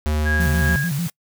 square tone, 76 Hz, D#2, 40 cents flat, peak -19 dBFS, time 0.06-0.76 s, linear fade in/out 0 ms
sine tone with tremolo, 1641 Hz, G#6, 21 cents flat, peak -19 dBFS, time 0.25-0.9 s, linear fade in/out 20 ms, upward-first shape triangle, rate 2.7 Hz, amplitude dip 65%
sine tone with vibrato, 155.56 Hz, D#3, in tune, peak -20 dBFS, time 0.39-1.08 s, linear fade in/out 10 ms, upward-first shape square, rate 6.7 Hz, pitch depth 180 cents each way
white noise, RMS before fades -34 dBFS, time 0.4-1.1 s, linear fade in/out 5 ms
effects noise-tail reverb RT60 0.1 s tail -25 dB re dry

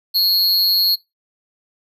square tone with amplitude modulation, 4300 Hz, C8, 47 cents sharp, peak -11 dBFS, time 0.14-0.96 s, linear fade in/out 20 ms, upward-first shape sine, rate 189 Hz, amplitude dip 70%, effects noise-tail reverb RT60 0.2 s tail -19 dB re dry

